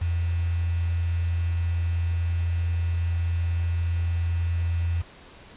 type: tone with quantisation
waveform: sine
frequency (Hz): 85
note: F2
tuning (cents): -46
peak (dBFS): -22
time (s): 0.01-5.02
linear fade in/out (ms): 10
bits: 7
effects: pink hiss -48 dBFS RMS until 5.56 s + resampled to 8000 Hz